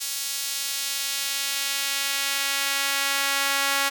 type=tone with high-pass filter sweep; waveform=sawtooth; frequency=277.2 Hz; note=C#4; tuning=in tune; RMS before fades=-26 dBFS; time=0-3.9 s; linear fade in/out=20 ms; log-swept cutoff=5200 to 1300 Hz; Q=0.78; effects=none